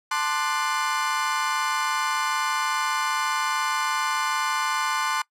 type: chord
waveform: 35% pulse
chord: D dominant seventh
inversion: second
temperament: equal with one note detuned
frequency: 880 / 1046.5 / 1189 / 1480 Hz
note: A5 / C6 / D6 / F#6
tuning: 0 / 0 / +21 / 0 cents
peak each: -28 / -25 / -28 / -28 dBFS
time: 0.11-5.22 s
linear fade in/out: 5 ms
effects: noise-tail reverb RT60 0.1 s tail -23 dB re dry + low-pass 10000 Hz 12 dB/octave